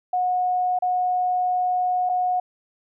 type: tone with dropouts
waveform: sine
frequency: 728 Hz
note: F#5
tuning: 28 cents flat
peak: -19 dBFS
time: 0.13-2.4 s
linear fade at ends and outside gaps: 5 ms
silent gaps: 0.789-0.822 / 2.092-2.095 s
effects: none